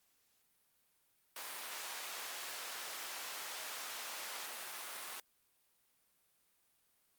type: high-pass noise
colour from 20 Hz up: pink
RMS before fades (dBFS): -45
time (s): 1.36-5.2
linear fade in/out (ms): 2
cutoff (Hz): 860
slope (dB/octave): 12
effects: white hiss -75 dBFS RMS until 7.18 s + Opus 48 kbps